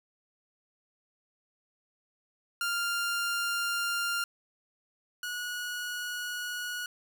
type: tone pair in turn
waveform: sawtooth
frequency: 1396.9 / 1458.1 Hz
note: F6 / F#6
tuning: 0 / -26 cents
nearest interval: minor second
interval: 74 cents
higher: second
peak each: -25 / -30 dBFS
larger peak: first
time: 2.61-4.24 / 5.23-6.86 s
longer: neither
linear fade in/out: 2 ms
effects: none